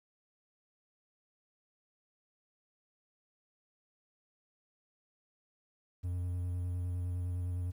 triangle tone with vibrato, 89 Hz, F2, 33 cents sharp, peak -31 dBFS, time 6.03-7.72 s, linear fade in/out 20 ms, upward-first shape square, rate 9.8 Hz, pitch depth 15 cents each way, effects 11-bit

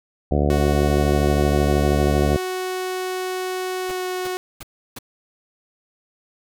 harmonic tone, 72.7 Hz, D2, 17 cents flat, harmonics 1 / 2 / 3 / 4 / 5 / 6 / 7 / 8 / 9 / 10, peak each -20 / -23 / -25 / -26 / -27 / -28 / -28 / -29 / -30 / -30 dBFS, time 0.31-2.37 s, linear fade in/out 5 ms
sawtooth tone with pitch glide, 370 to 367.4 Hz, F#4 to F#4, 0 to -12 cents, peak -20 dBFS, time 0.5-4.37 s, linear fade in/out 0 ms, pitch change -12 cents, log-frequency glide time 3.83-4.04 s
pink noise bursts, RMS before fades -34 dBFS, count 4, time 3.89-4.988 s, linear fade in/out 5 ms, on 27 ms, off 330 ms
effects none

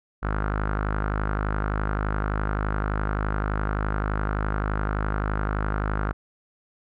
sawtooth tone with low-pass filter, 51.7 Hz, G#1, 7 cents flat, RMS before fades -26 dBFS, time 0.22-6.13 s, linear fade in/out 20 ms, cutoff 1400 Hz, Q 4.5, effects none

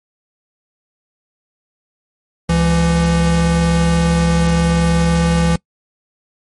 square tone pair together, 69.5 / 167.7 Hz, C#2 / E3, +5 / +30 cents, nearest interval octave + minor third, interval 1525 cents, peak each -19 / -13 dBFS, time 2.49-5.56 s, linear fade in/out 5 ms, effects noise-tail reverb RT60 0.1 s tail -24 dB re dry + MP3 48 kbps

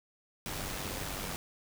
pink noise with amplitude modulation, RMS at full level -36 dBFS, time 0.46-1.36 s, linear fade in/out 0 ms, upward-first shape sine, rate 96.3 Hz, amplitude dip 45%, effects none

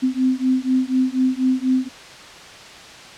sine beating tone pair, 256.3 / 260.4 Hz, C4 / C4, -36 / -8 cents, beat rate 4.1 Hz, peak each -19 dBFS, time 0.02-1.89 s, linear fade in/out 20 ms, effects white hiss -39 dBFS RMS until 3.17 s + low-pass 5000 Hz 12 dB/octave

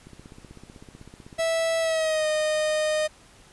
click train, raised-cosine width 3 ms, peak -31 dBFS, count 22, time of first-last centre 0.07-1.391 s, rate 15.9 Hz
45% pulse tone with pitch glide, 656 to 615.6 Hz, E5 to D#5, -9 to -19 cents, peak -22 dBFS, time 1.38-3.08 s, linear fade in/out 20 ms, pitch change -110 cents, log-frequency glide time 1.8-2.27 s
effects pink hiss -53 dBFS RMS until 3.52 s + resampled to 24000 Hz

